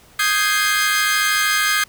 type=chord; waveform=sawtooth; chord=Ab major seventh; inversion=second; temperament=equal; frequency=1244.5 / 1568 / 1661.2 / 2093 Hz; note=Eb6 / G6 / Ab6 / C7; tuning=0 / 0 / 0 / 0 cents; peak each=-18 dBFS; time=0.19-1.84 s; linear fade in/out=5 ms; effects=pink hiss -49 dBFS RMS until 1.88 s